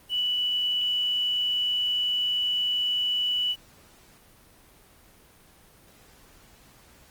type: tone with quantisation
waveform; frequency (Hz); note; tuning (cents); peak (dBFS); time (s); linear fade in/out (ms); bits
sine; 2960; F#7; 0; -23; 0.09-3.56; 50; 8
effects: pink hiss -55 dBFS RMS until 7.1 s + Opus 24 kbps